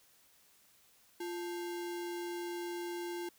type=tone with sample-and-hold; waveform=sine; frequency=347.7 Hz; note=F4; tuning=8 cents flat; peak=-37 dBFS; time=1.2-3.29 s; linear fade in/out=5 ms; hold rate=1225 Hz; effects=white hiss -66 dBFS RMS until 3.38 s